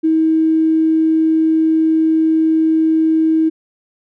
triangle tone with tanh clipping, 319.2 Hz, D#4, 44 cents sharp, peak -10 dBFS, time 0.03-3.5 s, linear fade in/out 20 ms, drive 3 dB, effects none

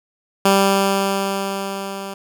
10% pulse tone with level ramp, 196 Hz, G3, in tune, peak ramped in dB -3 to -20 dBFS, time 0.45-2.14 s, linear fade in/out 5 ms, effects none

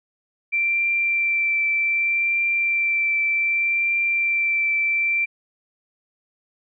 sine tone with vibrato, 2349 Hz, D7, in tune, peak -18 dBFS, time 0.52-5.26 s, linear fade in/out 20 ms, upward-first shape triangle, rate 0.65 Hz, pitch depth 14 cents each way, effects none

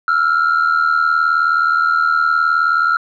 sine tone pair together, 1331.8 / 1411 Hz, E6 / F6, +17 / +17 cents, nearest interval minor second, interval 100 cents, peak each -13 dBFS, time 0.08-2.97 s, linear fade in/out 2 ms, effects tanh soft clip ceiling -8 dBFS

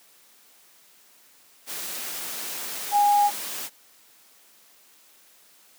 sine tone in noise, 820 Hz, G#5, 22 cents flat, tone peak -16 dBFS, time 2.91-3.31 s, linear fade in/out 50 ms, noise white, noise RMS -33 dBFS, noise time 1.66-3.7 s, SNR +14 dB, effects white hiss -56 dBFS RMS until 5.78 s + high-pass 200 Hz 12 dB/octave

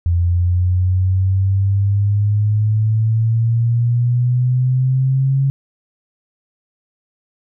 sine exponential sweep, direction up, 85.5 to 137.1 Hz, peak -12 dBFS, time 0.06-5.5 s, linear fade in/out 0 ms, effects none

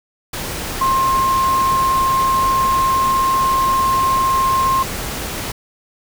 sine tone in noise, 1061 Hz, C6, 24 cents sharp, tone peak -13 dBFS, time 0.81-4.83 s, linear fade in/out 5 ms, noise pink, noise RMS -25 dBFS, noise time 0.33-5.52 s, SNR +9 dB, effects none

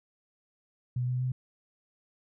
sine tone with pitch steps, 124.1 / 125.83 / 127.59 Hz, B2 / B2 / C3, +9 / +33 / -43 cents, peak -27 dBFS, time 0.96-1.32 s, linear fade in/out 5 ms, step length 120 ms, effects none

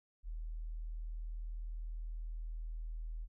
sine tone, 40.06 Hz, E1, 49 cents flat, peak -39 dBFS, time 0.23-3.28 s, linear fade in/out 50 ms, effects none

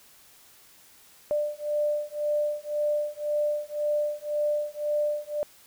sine beating tone pair, 593 / 594.9 Hz, D5 / D5, +17 / +22 cents, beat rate 1.9 Hz, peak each -28 dBFS, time 1.31-5.43 s, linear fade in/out 0 ms, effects white hiss -55 dBFS RMS until 5.66 s

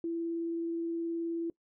sine tone with vibrato, 334.4 Hz, E4, 25 cents sharp, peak -31 dBFS, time 0.04-1.5 s, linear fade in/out 2 ms, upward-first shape triangle, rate 19 Hz, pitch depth 10 cents each way, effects noise-tail reverb RT60 0.1 s tail -22 dB re dry

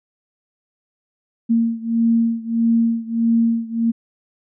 sine beating tone pair, 229.3 / 230.9 Hz, A#3 / A#3, -28 / -16 cents, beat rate 1.6 Hz, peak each -17 / -19 dBFS, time 1.49-3.92 s, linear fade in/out 20 ms, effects none

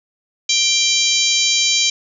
harmonic tone with a mistuned harmonic, 787 Hz, G5, 7 cents sharp, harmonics 3 / 4 / 5 / 6 / 7 / 8 / 9, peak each -22 / -20 / -19 / -23 / -23 / -21 / -23 dBFS, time 0.49-1.9 s, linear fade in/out 5 ms, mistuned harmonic 9, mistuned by -25 cents, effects none

